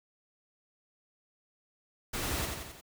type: noise with echo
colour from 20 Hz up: pink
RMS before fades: -35 dBFS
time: 2.13-2.46 s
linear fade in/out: 10 ms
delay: 88 ms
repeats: 4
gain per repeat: -4 dB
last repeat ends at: 2.812 s
effects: none